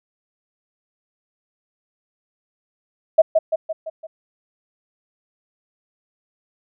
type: tone with echo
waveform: sine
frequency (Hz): 640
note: D#5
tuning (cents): +49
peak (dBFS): -6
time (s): 3.18-3.22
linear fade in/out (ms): 10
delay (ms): 170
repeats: 5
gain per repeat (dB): -5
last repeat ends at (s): 4.07
effects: none